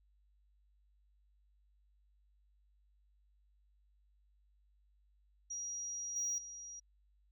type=tone with level steps; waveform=sine; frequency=5740 Hz; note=F8; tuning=47 cents sharp; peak=-39 / -33 / -46 dBFS; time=5.5-6.8 s; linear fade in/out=10 ms; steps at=6.16 / 6.38 s; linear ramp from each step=2 ms; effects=tanh soft clip ceiling -31 dBFS + added 50 Hz sine -68 dBFS peak until 7.31 s